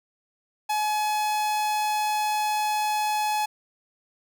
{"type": "tone", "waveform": "45% pulse", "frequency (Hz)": 848, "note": "G#5", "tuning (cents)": 36, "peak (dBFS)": -23, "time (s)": [0.69, 3.46], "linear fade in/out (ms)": 10, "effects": []}